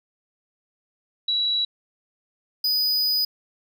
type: tone pair in turn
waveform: sine / square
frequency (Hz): 3912 / 4970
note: B7 / D#8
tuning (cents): -17 / -3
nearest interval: major third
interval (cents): 414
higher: second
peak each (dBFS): -20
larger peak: neither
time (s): 1.28-1.65 / 2.64-3.25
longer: second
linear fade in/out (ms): 5
effects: none